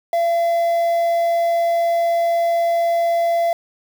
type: tone with quantisation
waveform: triangle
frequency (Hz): 679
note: F5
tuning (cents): -49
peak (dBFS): -13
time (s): 0.13-3.53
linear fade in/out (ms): 2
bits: 6
effects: none